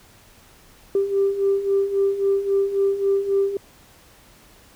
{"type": "beating tone pair", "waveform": "sine", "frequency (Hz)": [392, 395.7], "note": ["G4", "G4"], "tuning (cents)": [0, 16], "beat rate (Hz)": 3.7, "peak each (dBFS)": [-23, -18], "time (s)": [0.95, 3.57], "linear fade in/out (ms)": 2, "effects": ["tanh soft clip ceiling -11 dBFS", "pink hiss -51 dBFS RMS until 4.75 s"]}